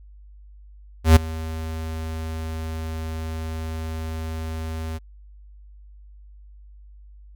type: tone with ADSR envelope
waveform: square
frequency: 80.2 Hz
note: E2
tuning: 47 cents flat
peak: -7 dBFS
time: 1.04-4.99 s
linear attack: 120 ms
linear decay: 12 ms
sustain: -21 dB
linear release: 25 ms
effects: added 50 Hz sine -43 dBFS peak until 7.35 s